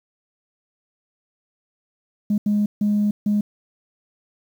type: tone bursts at uneven times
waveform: sine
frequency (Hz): 207.7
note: G#3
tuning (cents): 0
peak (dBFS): -15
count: 4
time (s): 2.3-2.38 / 2.46-2.66 / 2.81-3.11 / 3.26-3.41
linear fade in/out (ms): 5
effects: tanh soft clip ceiling -13 dBFS + 8-bit